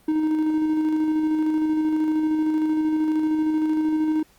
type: tone with tremolo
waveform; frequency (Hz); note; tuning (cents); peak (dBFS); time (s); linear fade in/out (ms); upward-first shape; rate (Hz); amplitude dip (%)
triangle; 311.1; D#4; 0; -16; 0.08-4.23; 5; square; 13; 25
effects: pink hiss -57 dBFS RMS until 4.38 s + Opus 32 kbps